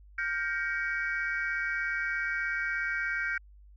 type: chord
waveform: sine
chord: G half-diminished seventh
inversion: third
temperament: just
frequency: 1411.2 / 1568 / 1881.6 / 2258 Hz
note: F6 / G6 / Bb6 / Db7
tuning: +18 / 0 / +16 / +31 cents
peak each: -35 / -31 / -36 / -35 dBFS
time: 0.18-3.38 s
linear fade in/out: 5 ms
effects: tanh soft clip ceiling -21 dBFS + added 50 Hz sine -51 dBFS peak until 3.76 s